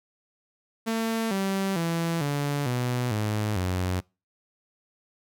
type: tone with pitch steps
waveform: sawtooth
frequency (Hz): 225.5 / 194.05 / 166.99 / 143.71 / 123.67 / 106.42 / 91.58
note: A3 / G3 / E3 / D3 / B2 / G#2 / F#2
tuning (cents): +43 / -17 / +23 / -37 / +3 / +43 / -17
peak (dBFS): -21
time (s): 0.86-4.01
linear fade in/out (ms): 20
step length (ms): 450
effects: noise-tail reverb RT60 0.3 s tail -26 dB re dry